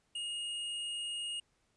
square tone, 2858 Hz, F7, 39 cents sharp, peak -37 dBFS, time 0.15-1.4 s, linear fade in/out 5 ms, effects pink hiss -75 dBFS RMS until 1.76 s + resampled to 22050 Hz

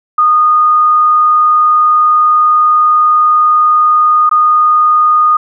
sine tone with dropouts, 1230 Hz, D#6, 20 cents flat, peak -5 dBFS, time 0.18-5.37 s, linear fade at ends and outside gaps 5 ms, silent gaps 4.294-4.312 s, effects none

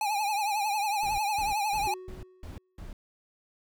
square tone with vibrato, 830.6 Hz, G#5, in tune, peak -27 dBFS, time 0.01-1.94 s, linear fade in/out 2 ms, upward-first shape triangle, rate 11 Hz, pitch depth 100 cents each way
brown noise bursts, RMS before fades -41 dBFS, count 6, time 1.03-2.93 s, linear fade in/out 2 ms, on 150 ms, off 200 ms
triangle tone with exponential decay, 370 Hz, F#4, in tune, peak -33 dBFS, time 1.87-2.79 s, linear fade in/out 1 ms, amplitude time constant 200 ms
effects none

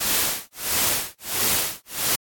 white noise with tremolo, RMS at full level -20 dBFS, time 0-2.16 s, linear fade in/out 10 ms, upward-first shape sine, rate 1.5 Hz, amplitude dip 100%, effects AAC 64 kbps

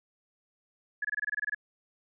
sine tone bursts, 1693 Hz, G#6, 33 cents sharp, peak -28 dBFS, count 11, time 1.02-1.547 s, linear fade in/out 5 ms, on 27 ms, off 23 ms, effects none

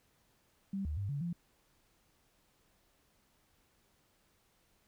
sine tone with pitch steps, 195.5 / 75.6 / 99.4 / 142.3 / 172 Hz, G3 / D#2 / G2 / C#3 / F3, -4 / -49 / +25 / +46 / -26 cents, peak -34 dBFS, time 0.73-1.33 s, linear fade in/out 5 ms, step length 120 ms, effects pink hiss -72 dBFS RMS until 4.87 s

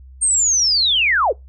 sine linear sweep, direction down, 8730 to 349.2 Hz, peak -13 dBFS, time 0.21-1.33 s, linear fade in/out 20 ms, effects noise-tail reverb RT60 0.2 s tail -25 dB re dry + added 65 Hz sine -38 dBFS peak until 1.48 s

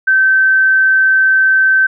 sine tone, 1545 Hz, G6, 26 cents flat, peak -7 dBFS, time 0.07-1.87 s, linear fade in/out 10 ms, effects none

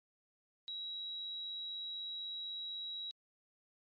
sine tone, 3868 Hz, B7, 37 cents flat, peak -40 dBFS, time 0.68-3.11 s, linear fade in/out 0 ms, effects MP3 32 kbps

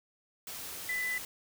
sine tone in noise, 1998 Hz, B6, 20 cents sharp, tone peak -31 dBFS, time 0.89-1.18 s, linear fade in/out 2 ms, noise white, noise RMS -42 dBFS, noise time 0.47-1.25 s, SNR +8 dB, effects none

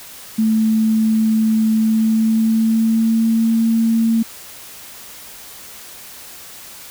sine tone with pitch glide, 220 to 226.6 Hz, A3 to A#3, 0 to -49 cents, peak -12 dBFS, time 0.38-4.23 s, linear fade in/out 10 ms, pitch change +51 cents, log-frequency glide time 1.74-3.57 s, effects white hiss -37 dBFS RMS until 6.9 s

